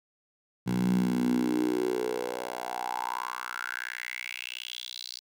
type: tone with high-pass filter sweep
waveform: 10% pulse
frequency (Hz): 61.4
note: B1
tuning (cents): -9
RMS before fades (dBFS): -31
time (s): 0.66-5.2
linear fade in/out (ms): 20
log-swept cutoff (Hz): 150 to 4600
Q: 5.9
effects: none